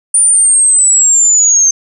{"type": "linear sweep", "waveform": "sine", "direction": "down", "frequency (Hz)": [9350, 6272], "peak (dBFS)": -5, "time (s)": [0.14, 1.71], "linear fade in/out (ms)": 5, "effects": []}